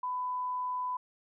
sine tone, 1000 Hz, B5, 21 cents sharp, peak -31 dBFS, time 0.03-0.97 s, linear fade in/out 5 ms, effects none

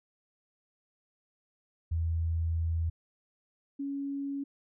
sine tone pair in turn, 82.41 / 279 Hz, E2 / C#4, 0 / +11 cents, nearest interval octave + major sixth, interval 2111 cents, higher second, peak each -27 / -32 dBFS, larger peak first, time 1.91-2.9 / 3.79-4.44 s, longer first, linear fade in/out 10 ms, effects none

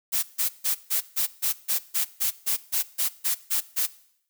blue noise bursts, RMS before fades -24 dBFS, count 15, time 0.12-3.87 s, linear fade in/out 20 ms, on 110 ms, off 150 ms, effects noise-tail reverb RT60 0.7 s tail -19 dB re dry

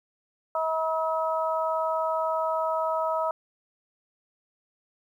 harmonic tone, 320.6 Hz, E4, 48 cents flat, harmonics 2 / 3 / 4, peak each -27 / -29 / -30 dBFS, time 0.55-3.31 s, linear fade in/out 2 ms, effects 10-bit

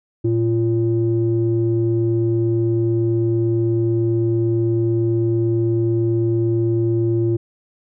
square tone with low-pass filter, 114.5 Hz, A#2, 31 cents flat, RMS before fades -18 dBFS, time 0.24-7.37 s, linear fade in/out 10 ms, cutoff 310 Hz, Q 7.7, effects none

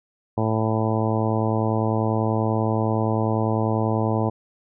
harmonic tone, 110.3 Hz, A2, 5 cents sharp, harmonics 1 / 2 / 3 / 4 / 5 / 6 / 7 / 8 / 9, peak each -23 / -26 / -28 / -29 / -30 / -31 / -31 / -32 / -33 dBFS, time 0.37-4.3 s, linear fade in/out 10 ms, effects none

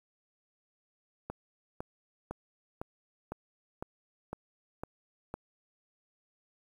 click train, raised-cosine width 1 ms, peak -23 dBFS, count 9, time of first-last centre 1.3-5.34 s, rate 1.98 Hz, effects 9-bit

